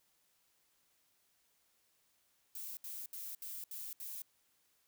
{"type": "noise bursts", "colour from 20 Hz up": "violet", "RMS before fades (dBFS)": -45, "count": 6, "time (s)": [2.55, 4.22], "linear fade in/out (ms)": 2, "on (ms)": 220, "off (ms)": 70, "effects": ["white hiss -75 dBFS RMS until 4.87 s"]}